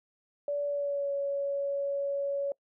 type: tone with pitch glide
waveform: sine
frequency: 576 to 560.9 Hz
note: D5 to C#5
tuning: -34 to +20 cents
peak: -28 dBFS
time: 0.48-2.52 s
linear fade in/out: 2 ms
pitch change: -46 cents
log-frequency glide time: 0.65-1.11 s
effects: noise-tail reverb RT60 0.1 s tail -23 dB re dry